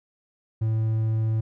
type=tone; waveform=triangle; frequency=110.7 Hz; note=A2; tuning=11 cents sharp; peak=-19 dBFS; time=0.61-1.41 s; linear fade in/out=10 ms; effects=none